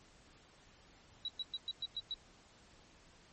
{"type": "tone bursts", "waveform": "sine", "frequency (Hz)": 3898, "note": "B7", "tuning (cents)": -23, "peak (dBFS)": -36, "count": 7, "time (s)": [1.25, 2.141], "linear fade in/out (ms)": 2, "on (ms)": 33, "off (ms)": 110, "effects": ["pink hiss -63 dBFS RMS until 3.32 s", "MP3 32 kbps"]}